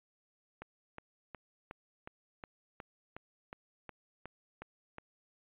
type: click train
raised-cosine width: 0.5 ms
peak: -29 dBFS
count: 13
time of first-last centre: 0.62-4.984 s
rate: 2.75 Hz
effects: resampled to 8000 Hz